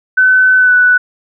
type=tone with pitch glide; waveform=sine; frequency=1514 to 1485.4 Hz; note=F#6 to F#6; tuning=+39 to +6 cents; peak=-5 dBFS; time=0.17-0.98 s; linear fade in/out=10 ms; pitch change=-33 cents; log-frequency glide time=0.57-0.74 s; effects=none